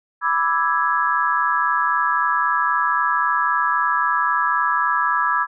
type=chord; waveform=sine; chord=E dominant seventh; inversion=second; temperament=equal; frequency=987.8 / 1174.7 / 1318.5 / 1661.2 Hz; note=B5 / D6 / E6 / G#6; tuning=0 / 0 / 0 / 0 cents; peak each=-22 dBFS; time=0.21-5.47 s; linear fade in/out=50 ms; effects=none